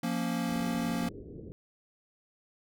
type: chord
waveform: square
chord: Bb minor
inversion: second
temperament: equal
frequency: 174.61 / 233.1 / 277.2 Hz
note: F3 / Bb3 / Db4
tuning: 0 / 0 / 0 cents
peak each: -35 / -33 / -37 dBFS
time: 0.03-1.09 s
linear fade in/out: 5 ms
type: low-pass noise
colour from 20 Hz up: white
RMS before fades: -45 dBFS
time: 0.49-1.52 s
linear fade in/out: 0 ms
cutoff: 460 Hz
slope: 48 dB/octave
effects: none